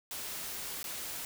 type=noise with dropouts; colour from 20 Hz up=white; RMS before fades=-40 dBFS; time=0.11-1.25 s; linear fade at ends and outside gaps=1 ms; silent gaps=0.83-0.841 s; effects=none